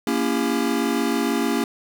square chord, A# diminished seventh, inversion none, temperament just, 233.1 / 279.7 / 335.6 / 402.8 Hz, A#3 / C#4 / E4 / G4, 0 / +16 / +31 / +47 cents, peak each -25 / -25 / -28 / -28 dBFS, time 0.07-1.64 s, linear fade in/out 2 ms, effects none

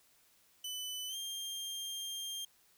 sawtooth tone with pitch glide, 3000 to 3197 Hz, F#7 to G7, +23 to +33 cents, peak -36 dBFS, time 0.64-2.45 s, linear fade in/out 5 ms, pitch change +110 cents, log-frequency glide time 1.08-1.16 s, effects white hiss -68 dBFS RMS until 2.77 s

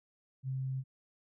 sine tone, 132 Hz, C3, 16 cents sharp, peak -33 dBFS, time 0.43-0.84 s, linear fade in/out 50 ms, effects none

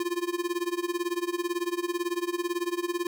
square tone with tremolo, 349.2 Hz, F4, in tune, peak -25 dBFS, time 0-3.07 s, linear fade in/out 2 ms, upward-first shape sine, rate 18 Hz, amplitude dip 90%, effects none

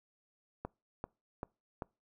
click train, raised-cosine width 1 ms, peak -24 dBFS, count 4, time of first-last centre 0.65-1.822 s, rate 2.56 Hz, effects noise-tail reverb RT60 0.3 s tail -26 dB re dry

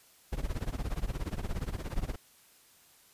brown noise with tremolo, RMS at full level -30 dBFS, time 0.32-2.16 s, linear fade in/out 10 ms, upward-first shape triangle, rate 17 Hz, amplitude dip 100%, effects white hiss -61 dBFS RMS until 3.13 s + resampled to 32000 Hz

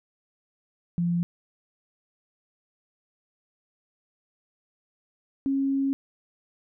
sine tone pair in turn, 172.6 / 273 Hz, F3 / C#4, -20 / -26 cents, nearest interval minor sixth, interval 794 cents, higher second, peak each -22 / -22 dBFS, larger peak neither, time 0.98-1.23 / 5.46-5.93 s, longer second, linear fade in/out 0 ms, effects none

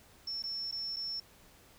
sine tone with dropouts, 5400 Hz, E8, 41 cents sharp, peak -35 dBFS, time 0.27-1.2 s, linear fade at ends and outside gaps 5 ms, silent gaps 0.424-0.437 / 0.713-0.723 / 0.962-0.966 s, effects pink hiss -60 dBFS RMS until 1.78 s

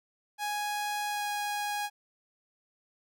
sawtooth tone with pitch glide, 830.6 to 825.8 Hz, G#5 to G#5, 0 to -10 cents, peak -27 dBFS, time 0.38-1.9 s, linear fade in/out 50 ms, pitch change -10 cents, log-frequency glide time 1.09-1.24 s, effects none

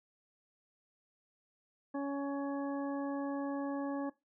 harmonic tone, 280 Hz, C#4, 18 cents sharp, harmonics 1 / 2 / 3 / 4 / 6, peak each -35 / -41 / -45 / -47 / -51 dBFS, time 1.94-4.1 s, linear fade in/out 10 ms, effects noise-tail reverb RT60 0.2 s tail -18 dB re dry

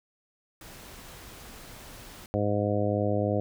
pink noise, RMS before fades -46 dBFS, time 0.61-2.26 s, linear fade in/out 2 ms
harmonic tone, 103.2 Hz, G#2, 10 cents flat, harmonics 1 / 2 / 3 / 4 / 5 / 6 / 7, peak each -29 / -32 / -32 / -34 / -30 / -32 / -36 dBFS, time 2.34-3.4 s, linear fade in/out 0 ms
effects none

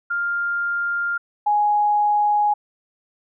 sine tone pair in turn, 1400 / 832.4 Hz, F6 / G#5, +4 / +4 cents, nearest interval major sixth, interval 900 cents, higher first, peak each -20 / -15 dBFS, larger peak second, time 0.1-1.18 / 1.46-2.54 s, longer neither, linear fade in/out 10 ms, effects none

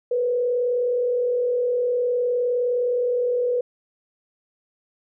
sine tone with frequency modulation, 490.5 Hz, B4, 12 cents flat, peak -19 dBFS, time 0.11-3.61 s, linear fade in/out 5 ms, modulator 39.5 Hz, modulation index 0.42, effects none

